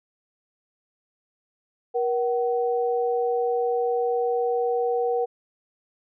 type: tone pair together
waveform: sine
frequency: 476.3 / 756 Hz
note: A#4 / F#5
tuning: +37 / +37 cents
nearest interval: minor sixth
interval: 800 cents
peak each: -22 / -27 dBFS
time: 1.94-5.26 s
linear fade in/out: 20 ms
effects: none